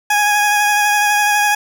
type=tone with vibrato; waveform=20% pulse; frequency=830 Hz; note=G#5; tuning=1 cent flat; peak=-7 dBFS; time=0.1-1.55 s; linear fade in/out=5 ms; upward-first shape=sine; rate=12 Hz; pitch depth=17 cents each way; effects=none